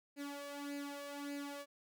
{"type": "tone with flanger", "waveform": "sawtooth", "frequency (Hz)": 285.1, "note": "C#4", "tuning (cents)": 49, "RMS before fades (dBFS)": -45, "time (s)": [0.16, 1.66], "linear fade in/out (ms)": 50, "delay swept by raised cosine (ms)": [0.43, 1.73], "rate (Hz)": 1.7, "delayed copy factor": 0.7, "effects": []}